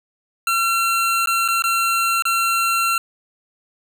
25% pulse tone with dropouts, 1360 Hz, F6, 46 cents flat, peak -13 dBFS, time 0.47-2.98 s, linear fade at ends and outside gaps 2 ms, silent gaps 1.259-1.272 / 1.479-1.485 / 1.622-1.639 / 2.223-2.253 s, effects none

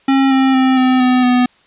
square tone with pitch steps, 270.1 / 265.6 / 261.2 / 256.9 / 252.6 / 248.4 Hz, C#4 / C4 / C4 / C4 / B3 / B3, -45 / +26 / -3 / -32 / +39 / +10 cents, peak -10 dBFS, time 0.08-1.46 s, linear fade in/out 5 ms, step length 230 ms, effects white hiss -52 dBFS RMS until 1.66 s + resampled to 8000 Hz

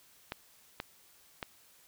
clicks, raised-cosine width 0.3 ms, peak -20 dBFS, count 3, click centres 0.321 / 0.801 / 1.428 s, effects white hiss -62 dBFS RMS until 1.87 s

